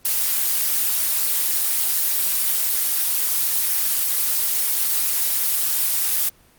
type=noise; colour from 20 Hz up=blue; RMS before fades=-20 dBFS; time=0.05-6.29 s; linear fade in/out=2 ms; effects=pink hiss -54 dBFS RMS until 6.58 s + Opus 24 kbps